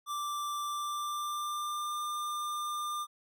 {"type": "tone with pitch glide", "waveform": "square", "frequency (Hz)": [1174.7, 1198.7], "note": ["D6", "D6"], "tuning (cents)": [0, 35], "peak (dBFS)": -34, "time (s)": [0.06, 3.07], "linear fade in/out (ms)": 50, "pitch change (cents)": 35, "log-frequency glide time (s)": [0.64, 1.97], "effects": []}